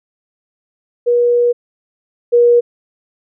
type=tone pair in turn; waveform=sine; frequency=481.2 / 478.2 Hz; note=B4 / A#4; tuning=-45 / +44 cents; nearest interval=unison; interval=11 cents; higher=first; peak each=-9 / -6 dBFS; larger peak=second; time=1.06-1.53 / 2.32-2.61 s; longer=first; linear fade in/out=20 ms; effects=none